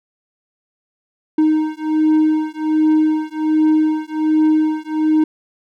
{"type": "beating tone pair", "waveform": "triangle", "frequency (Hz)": [310.1, 311.4], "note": ["D#4", "D#4"], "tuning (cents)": [-6, 2], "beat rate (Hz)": 1.3, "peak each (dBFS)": -14, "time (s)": [1.38, 5.24], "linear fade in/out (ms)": 5, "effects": []}